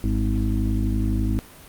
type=harmonic tone with a mistuned harmonic; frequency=51.91 Hz; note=G#1; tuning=in tune; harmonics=1 / 2 / 4 / 5 / 6; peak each=-22 / -25 / -28 / -29 / -30 dBFS; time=0.04-1.39 s; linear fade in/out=0 ms; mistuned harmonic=6; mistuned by=+43 cents; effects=pink hiss -45 dBFS RMS until 1.68 s + Opus 32 kbps